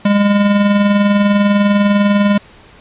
square tone with tremolo, 203.5 Hz, G#3, 35 cents flat, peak -8 dBFS, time 0.05-2.38 s, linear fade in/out 5 ms, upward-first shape sine, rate 20 Hz, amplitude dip 40%, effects pink hiss -42 dBFS RMS until 2.8 s + resampled to 8000 Hz

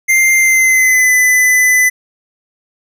square tone with pitch glide, 2097 to 2006 Hz, C7 to B6, +3 to +26 cents, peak -8 dBFS, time 0.08-1.9 s, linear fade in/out 20 ms, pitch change -77 cents, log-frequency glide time 0.37-1.13 s, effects none

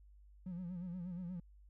triangle tone with vibrato, 178.2 Hz, F3, 35 cents sharp, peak -38 dBFS, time 0.46-1.4 s, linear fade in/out 5 ms, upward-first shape sine, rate 8.4 Hz, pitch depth 83 cents each way, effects tanh soft clip ceiling -36 dBFS + added 50 Hz sine -58 dBFS peak until 1.69 s

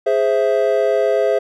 triangle chord, Ab augmented, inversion none, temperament equal, 415.3 / 523.3 / 659.3 Hz, Ab4 / C5 / E5, 0 / 0 / 0 cents, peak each -16 dBFS, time 0.06-1.39 s, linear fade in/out 10 ms, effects none

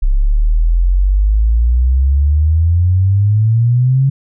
sine exponential sweep, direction up, 32.92 to 137.9 Hz, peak -8 dBFS, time 0.02-4.1 s, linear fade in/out 10 ms, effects none

